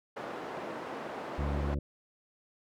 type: band-pass noise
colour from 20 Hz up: white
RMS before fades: -40 dBFS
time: 0.16-1.75 s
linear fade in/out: 10 ms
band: 220 to 880 Hz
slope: 12 dB/octave
type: harmonic tone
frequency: 71.5 Hz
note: D2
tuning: 46 cents flat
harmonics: 1 / 2 / 3 / 4 / 5 / 7 / 8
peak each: -31 / -37 / -41 / -43 / -45 / -48 / -49 dBFS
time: 1.38-1.79 s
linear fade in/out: 5 ms
effects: none